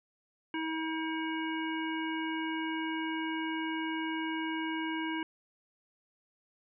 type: harmonic tone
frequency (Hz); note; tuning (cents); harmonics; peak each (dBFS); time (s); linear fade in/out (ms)
320; D#4; +49; 1 / 3 / 5 / 7 / 9; -34 / -39 / -41 / -42 / -44; 0.54-5.23; 2
effects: none